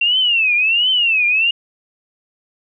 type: tone with vibrato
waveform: sine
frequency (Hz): 2721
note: F7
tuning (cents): -46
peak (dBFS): -12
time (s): 0.01-1.51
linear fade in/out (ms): 5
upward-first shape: triangle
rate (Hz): 1.4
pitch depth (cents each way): 230
effects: none